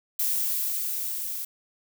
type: noise with level ramp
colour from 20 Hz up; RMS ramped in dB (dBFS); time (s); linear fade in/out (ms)
violet; -25 to -33; 0.19-1.45; 5
effects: none